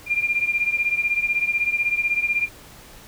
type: beating tone pair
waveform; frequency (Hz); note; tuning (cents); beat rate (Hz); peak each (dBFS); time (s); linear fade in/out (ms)
sine; 2393 / 2409; D7 / D7; +32 / +43; 16; -21 / -24; 0.06-2.49; 50
effects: pink hiss -45 dBFS RMS until 3.07 s